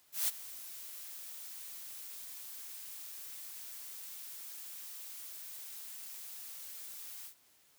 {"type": "noise with ADSR envelope", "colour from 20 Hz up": "blue", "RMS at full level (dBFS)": -30, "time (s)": [0.12, 7.35], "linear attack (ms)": 160, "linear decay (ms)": 24, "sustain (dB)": -17, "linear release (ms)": 96, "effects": ["white hiss -67 dBFS RMS until 7.78 s", "high-pass 60 Hz 12 dB/octave"]}